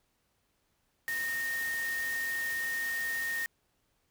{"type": "tone in noise", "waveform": "sine", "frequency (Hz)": 1844, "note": "A#6", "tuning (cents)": -19, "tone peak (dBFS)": -31, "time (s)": [1.08, 3.46], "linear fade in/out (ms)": 0, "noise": "white", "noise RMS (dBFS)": -42, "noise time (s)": [1.08, 3.46], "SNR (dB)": 8, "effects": ["pink hiss -75 dBFS RMS until 4.1 s"]}